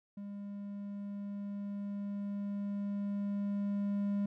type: tone with level ramp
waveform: triangle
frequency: 201.9 Hz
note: G#3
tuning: 49 cents flat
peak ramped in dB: -39 to -28 dBFS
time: 0.17-4.26 s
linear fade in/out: 5 ms
effects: none